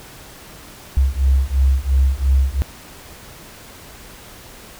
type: beating tone pair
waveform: sine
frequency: 65.7 / 68.6 Hz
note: C2 / C#2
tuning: +8 / -17 cents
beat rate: 2.9 Hz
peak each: -15 dBFS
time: 0.97-2.62 s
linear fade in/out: 0 ms
effects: tanh soft clip ceiling -6 dBFS + pink hiss -40 dBFS RMS until 4.79 s

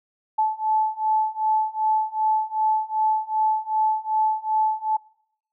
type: beating tone pair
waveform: sine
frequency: 867 / 869.6 Hz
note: A5 / A5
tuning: -26 / -21 cents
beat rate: 2.6 Hz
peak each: -23 / -22 dBFS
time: 0.38-4.97 s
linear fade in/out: 10 ms
effects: noise-tail reverb RT60 0.7 s tail -23 dB re dry

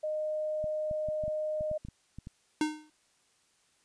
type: tone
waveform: sine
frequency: 615 Hz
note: D#5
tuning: 20 cents flat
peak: -30 dBFS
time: 0.03-1.78 s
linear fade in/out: 10 ms
type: clicks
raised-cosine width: 5 ms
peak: -30 dBFS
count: 11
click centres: 0.642 / 0.912 / 1.087 / 1.238 / 1.28 / 1.609 / 1.714 / 1.85 / 1.886 / 2.186 / 2.271 s
type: tone with exponential decay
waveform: square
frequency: 306.3 Hz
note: D#4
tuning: 27 cents flat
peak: -24 dBFS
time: 2.61-2.9 s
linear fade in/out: 2 ms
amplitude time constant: 63 ms
effects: white hiss -69 dBFS RMS until 3.84 s + resampled to 22050 Hz

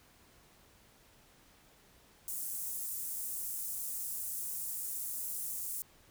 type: high-pass noise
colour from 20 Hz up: pink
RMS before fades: -39 dBFS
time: 2.28-5.82 s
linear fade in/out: 0 ms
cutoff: 8500 Hz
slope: 24 dB/octave
effects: pink hiss -63 dBFS RMS until 6.1 s

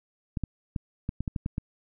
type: clicks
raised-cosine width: 5 ms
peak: -17 dBFS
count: 9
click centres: 0.372 / 0.437 / 0.762 / 1.091 / 1.206 / 1.278 / 1.362 / 1.461 / 1.581 s
effects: none

